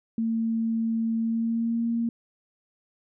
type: tone with pitch glide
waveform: sine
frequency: 226.3 to 232.1 Hz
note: A3 to A#3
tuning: +49 to -7 cents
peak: -23 dBFS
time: 0.18-2.09 s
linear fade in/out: 2 ms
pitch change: +44 cents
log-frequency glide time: 1.19-1.86 s
effects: none